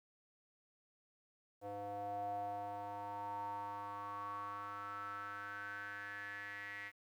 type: tone with band-pass filter sweep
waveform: square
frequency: 101.7 Hz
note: G#2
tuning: 36 cents flat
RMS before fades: -45 dBFS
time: 1.61-6.92 s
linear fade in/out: 50 ms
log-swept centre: 610 to 2000 Hz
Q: 7.9
effects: 12-bit